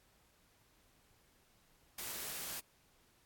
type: noise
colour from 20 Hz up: white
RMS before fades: -43 dBFS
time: 1.98-2.6 s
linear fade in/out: 5 ms
effects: pink hiss -70 dBFS RMS until 3.25 s + AAC 64 kbps